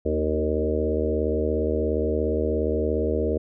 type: harmonic tone with a mistuned harmonic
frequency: 77.1 Hz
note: D#2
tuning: 15 cents flat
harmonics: 1 / 3 / 4 / 5 / 6 / 7 / 8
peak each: -27 / -31 / -30 / -29 / -26 / -32 / -32 dBFS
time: 0.05-3.38 s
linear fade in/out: 10 ms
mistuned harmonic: 5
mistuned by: -19 cents
effects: none